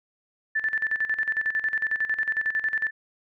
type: tone with tremolo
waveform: sine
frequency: 1760 Hz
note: A6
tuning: in tune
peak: -21 dBFS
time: 0.55-2.91 s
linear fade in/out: 10 ms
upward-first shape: square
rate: 11 Hz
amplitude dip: 75%
effects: none